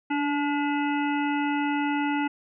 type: harmonic tone with a mistuned harmonic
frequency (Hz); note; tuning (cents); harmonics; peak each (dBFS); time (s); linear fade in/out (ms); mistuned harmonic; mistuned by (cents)
287.4; D4; -37; 1 / 3 / 5 / 7 / 9 / 10; -25 / -29 / -34 / -36 / -37 / -44; 0.1-2.28; 10; 1; +21
effects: none

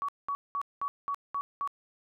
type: tone bursts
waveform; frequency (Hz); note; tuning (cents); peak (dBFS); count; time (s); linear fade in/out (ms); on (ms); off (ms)
sine; 1128; C#6; +30; -29; 7; 0.02-1.675; 0; 65; 200
effects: none

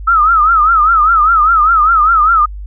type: tone with vibrato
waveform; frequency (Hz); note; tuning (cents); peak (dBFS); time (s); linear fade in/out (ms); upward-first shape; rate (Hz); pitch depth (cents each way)
sine; 1288; E6; -41; -6; 0.07-2.46; 10; triangle; 5; 150
effects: added 50 Hz sine -23 dBFS peak until 2.66 s

